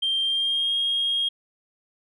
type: tone with pitch glide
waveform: sine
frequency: 3171 to 3255 Hz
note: G7 to G#7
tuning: +19 to -36 cents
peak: -20 dBFS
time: 0.02-1.29 s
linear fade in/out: 10 ms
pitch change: +45 cents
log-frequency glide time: 0.23-0.75 s
effects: tanh soft clip ceiling -17 dBFS